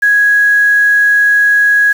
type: tone with quantisation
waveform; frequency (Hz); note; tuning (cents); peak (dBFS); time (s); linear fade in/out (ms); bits
sine; 1662; G#6; +1; -6; 0.02-1.93; 10; 5
effects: none